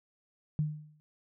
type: tone with exponential decay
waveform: sine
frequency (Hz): 151.8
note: D#3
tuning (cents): -42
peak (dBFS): -24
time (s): 0.59-1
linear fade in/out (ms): 0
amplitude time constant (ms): 89
effects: none